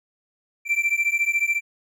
triangle beating tone pair, 2340 / 2354 Hz, D7 / D7, -7 / +3 cents, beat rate 14 Hz, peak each -21 dBFS, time 0.65-1.61 s, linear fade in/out 50 ms, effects none

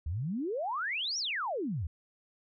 sine exponential two-way sweep, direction up then down, 70.7 to 5910 to 70.7 Hz, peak -31 dBFS, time 0.06-1.87 s, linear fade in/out 5 ms, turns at 1.18 s, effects none

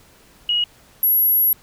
sine tone pair in turn, 2896 / 11584 Hz, F#7 / F#9, -38 / -38 cents, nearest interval 2 octaves, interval 2400 cents, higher second, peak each -16 / -13 dBFS, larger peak second, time 0.49-0.64 / 1.03-1.53 s, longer second, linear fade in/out 2 ms, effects pink hiss -51 dBFS RMS until 1.62 s

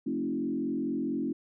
sine tone with frequency modulation, 277.2 Hz, C#4, in tune, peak -28 dBFS, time 0.06-1.33 s, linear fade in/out 10 ms, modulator 44.4 Hz, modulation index 1.4, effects none

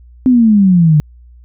sine exponential sweep, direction down, 261.1 to 146.83 Hz, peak -5 dBFS, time 0.26-1 s, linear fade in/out 0 ms, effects added 60 Hz sine -37 dBFS peak until 1.44 s

